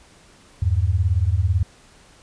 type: beating tone pair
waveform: sine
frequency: 81.4 / 99.4 Hz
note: E2 / G2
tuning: -21 / +25 cents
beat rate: 18 Hz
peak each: -19 dBFS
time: 0.62-1.63 s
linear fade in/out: 5 ms
effects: pink hiss -51 dBFS RMS until 2.22 s + resampled to 22050 Hz